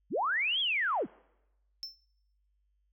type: linear two-way sweep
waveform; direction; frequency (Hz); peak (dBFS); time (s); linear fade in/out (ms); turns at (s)
sine; up then down; 116.54 to 3384 to 118.2; -27; 0.1-1.07; 50; 0.6
type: tone with exponential decay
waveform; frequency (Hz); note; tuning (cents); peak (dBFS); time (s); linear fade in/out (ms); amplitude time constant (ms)
triangle; 5330; E8; +18; -32; 1.83-2.01; 0; 38
effects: noise-tail reverb RT60 0.9 s tail -24 dB re dry + added 50 Hz sine -70 dBFS peak until 2.92 s